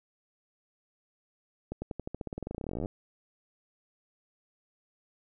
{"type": "accelerating click train", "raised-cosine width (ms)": 2, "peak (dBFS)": -22, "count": 30, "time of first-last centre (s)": [1.72, 2.859], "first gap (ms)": 100, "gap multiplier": 0.92, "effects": []}